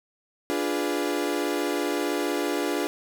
35% pulse chord, D diminished seventh, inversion none, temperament equal, 293.7 / 349.2 / 415.3 / 493.9 Hz, D4 / F4 / Ab4 / Cb5, 0 / 0 / 0 / 0 cents, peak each -27 / -28 / -29 / -32 dBFS, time 0.5-2.87 s, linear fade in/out 0 ms, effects none

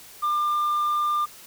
sine tone, 1197 Hz, D6, 33 cents sharp, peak -18 dBFS, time 0.22-1.26 s, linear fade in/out 20 ms, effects tanh soft clip ceiling -20 dBFS + white hiss -46 dBFS RMS until 1.46 s

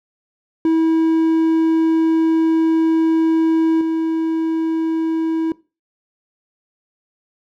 triangle tone with level steps, 323.8 Hz, E4, 31 cents flat, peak -10 / -14 dBFS, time 0.65-5.52 s, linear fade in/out 2 ms, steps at 3.81 s, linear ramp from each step 2 ms, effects noise-tail reverb RT60 0.3 s tail -20 dB re dry

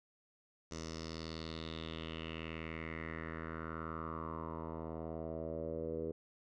10% pulse tone with low-pass filter sweep, 80.8 Hz, E2, 34 cents flat, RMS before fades -43 dBFS, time 0.71-6.12 s, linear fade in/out 5 ms, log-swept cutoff 6100 to 450 Hz, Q 4.7, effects none

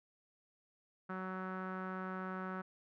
sawtooth tone with low-pass filter, 186.8 Hz, F#3, 17 cents sharp, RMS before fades -42 dBFS, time 1.09-2.62 s, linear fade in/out 10 ms, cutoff 1400 Hz, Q 4.8, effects none

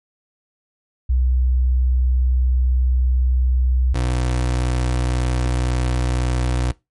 sine / 30% pulse tone pair in turn, 63 / 61.92 Hz, B1 / B1, +35 / +5 cents, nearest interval unison, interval 30 cents, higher first, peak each -14 / -15 dBFS, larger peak first, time 1.09-3.94 / 3.94-6.72 s, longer first, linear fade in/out 10 ms, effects noise-tail reverb RT60 0.2 s tail -20 dB re dry + MP3 48 kbps

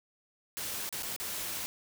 white noise with dropouts, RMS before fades -37 dBFS, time 0.57-1.66 s, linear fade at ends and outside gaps 0 ms, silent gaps 0.891-0.926 / 1.024-1.031 / 1.163-1.2 s, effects none

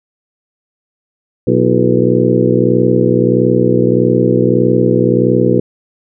harmonic tone with a mistuned harmonic, 61.6 Hz, B1, 4 cents flat, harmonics 2 / 3 / 4 / 5 / 6 / 7 / 8, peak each -16 / -16 / -16 / -16 / -16 / -16 / -16 dBFS, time 1.47-5.6 s, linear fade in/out 5 ms, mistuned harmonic 5, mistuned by +120 cents, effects none

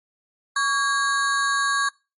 square ring-modulated tone, 1378 Hz, F6, 24 cents flat, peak -17 dBFS, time 0.56-1.89 s, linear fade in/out 5 ms, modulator 253 Hz, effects noise-tail reverb RT60 0.3 s tail -24 dB re dry + MP3 48 kbps

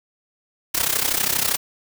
white noise with amplitude modulation, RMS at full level -18 dBFS, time 0.74-1.57 s, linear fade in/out 10 ms, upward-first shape sine, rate 32.5 Hz, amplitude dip 80%, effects none

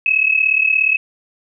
sine tone pair together, 2556 / 2593 Hz, D#7 / E7, +46 / -29 cents, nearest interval unison, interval 25 cents, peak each -15 dBFS, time 0.06-0.97 s, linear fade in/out 2 ms, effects none

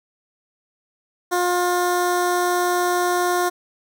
15% pulse tone with notch filter, 355.8 Hz, F4, 32 cents sharp, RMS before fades -20 dBFS, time 1.31-3.5 s, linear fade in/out 20 ms, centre 2900 Hz, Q 1.4, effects none

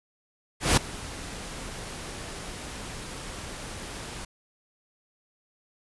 pink noise with ADSR envelope, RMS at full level -18 dBFS, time 0.6-4.25 s, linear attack 170 ms, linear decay 8 ms, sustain -20 dB, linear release 6 ms, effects resampled to 24000 Hz

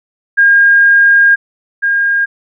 sine tone pair in turn, 1618 / 1618 Hz, G#6 / G#6, -46 / -46 cents, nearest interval unison, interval 0 cents, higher neither, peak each -4 / -9 dBFS, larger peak first, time 0.37-1.36 / 1.82-2.26 s, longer first, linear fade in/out 20 ms, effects none

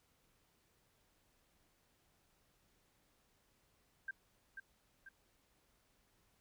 sine tone with echo, 1583 Hz, G6, 17 cents sharp, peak -39 dBFS, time 4.08-4.11 s, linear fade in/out 5 ms, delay 490 ms, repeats 2, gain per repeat -6 dB, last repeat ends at 5.09 s, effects pink hiss -75 dBFS RMS until 6.4 s

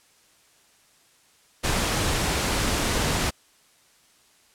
pink noise, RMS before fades -24 dBFS, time 1.63-3.31 s, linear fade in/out 20 ms, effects white hiss -59 dBFS RMS until 4.54 s + low-pass 10000 Hz 12 dB/octave

